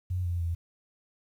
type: tone with pitch steps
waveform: sine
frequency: 90.8 / 87.1 / 84.5 Hz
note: F#2 / F2 / E2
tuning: -32 / -4 / +43 cents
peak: -27 dBFS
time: 0.1-0.55 s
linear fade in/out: 10 ms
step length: 150 ms
effects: 10-bit